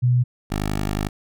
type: tone pair in turn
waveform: sine / 10% pulse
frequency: 123.47 / 51.11 Hz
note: B2 / G#1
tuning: 0 / -27 cents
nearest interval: octave + minor third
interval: 1527 cents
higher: first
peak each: -14 dBFS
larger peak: neither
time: 0.02-0.24 / 0.5-1.09 s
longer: second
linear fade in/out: 20 ms
effects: none